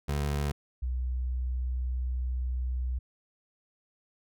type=tone pair in turn; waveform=25% pulse / sine; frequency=72.2 / 62.63 Hz; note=D2 / B1; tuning=-29 / +25 cents; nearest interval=major second; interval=246 cents; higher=first; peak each=-24 / -28 dBFS; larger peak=first; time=0.08-0.52 / 0.82-2.99 s; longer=second; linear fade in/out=10 ms; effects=none